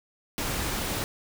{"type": "noise", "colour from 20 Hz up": "pink", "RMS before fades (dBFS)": -30, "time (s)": [0.38, 1.04], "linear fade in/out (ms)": 0, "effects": []}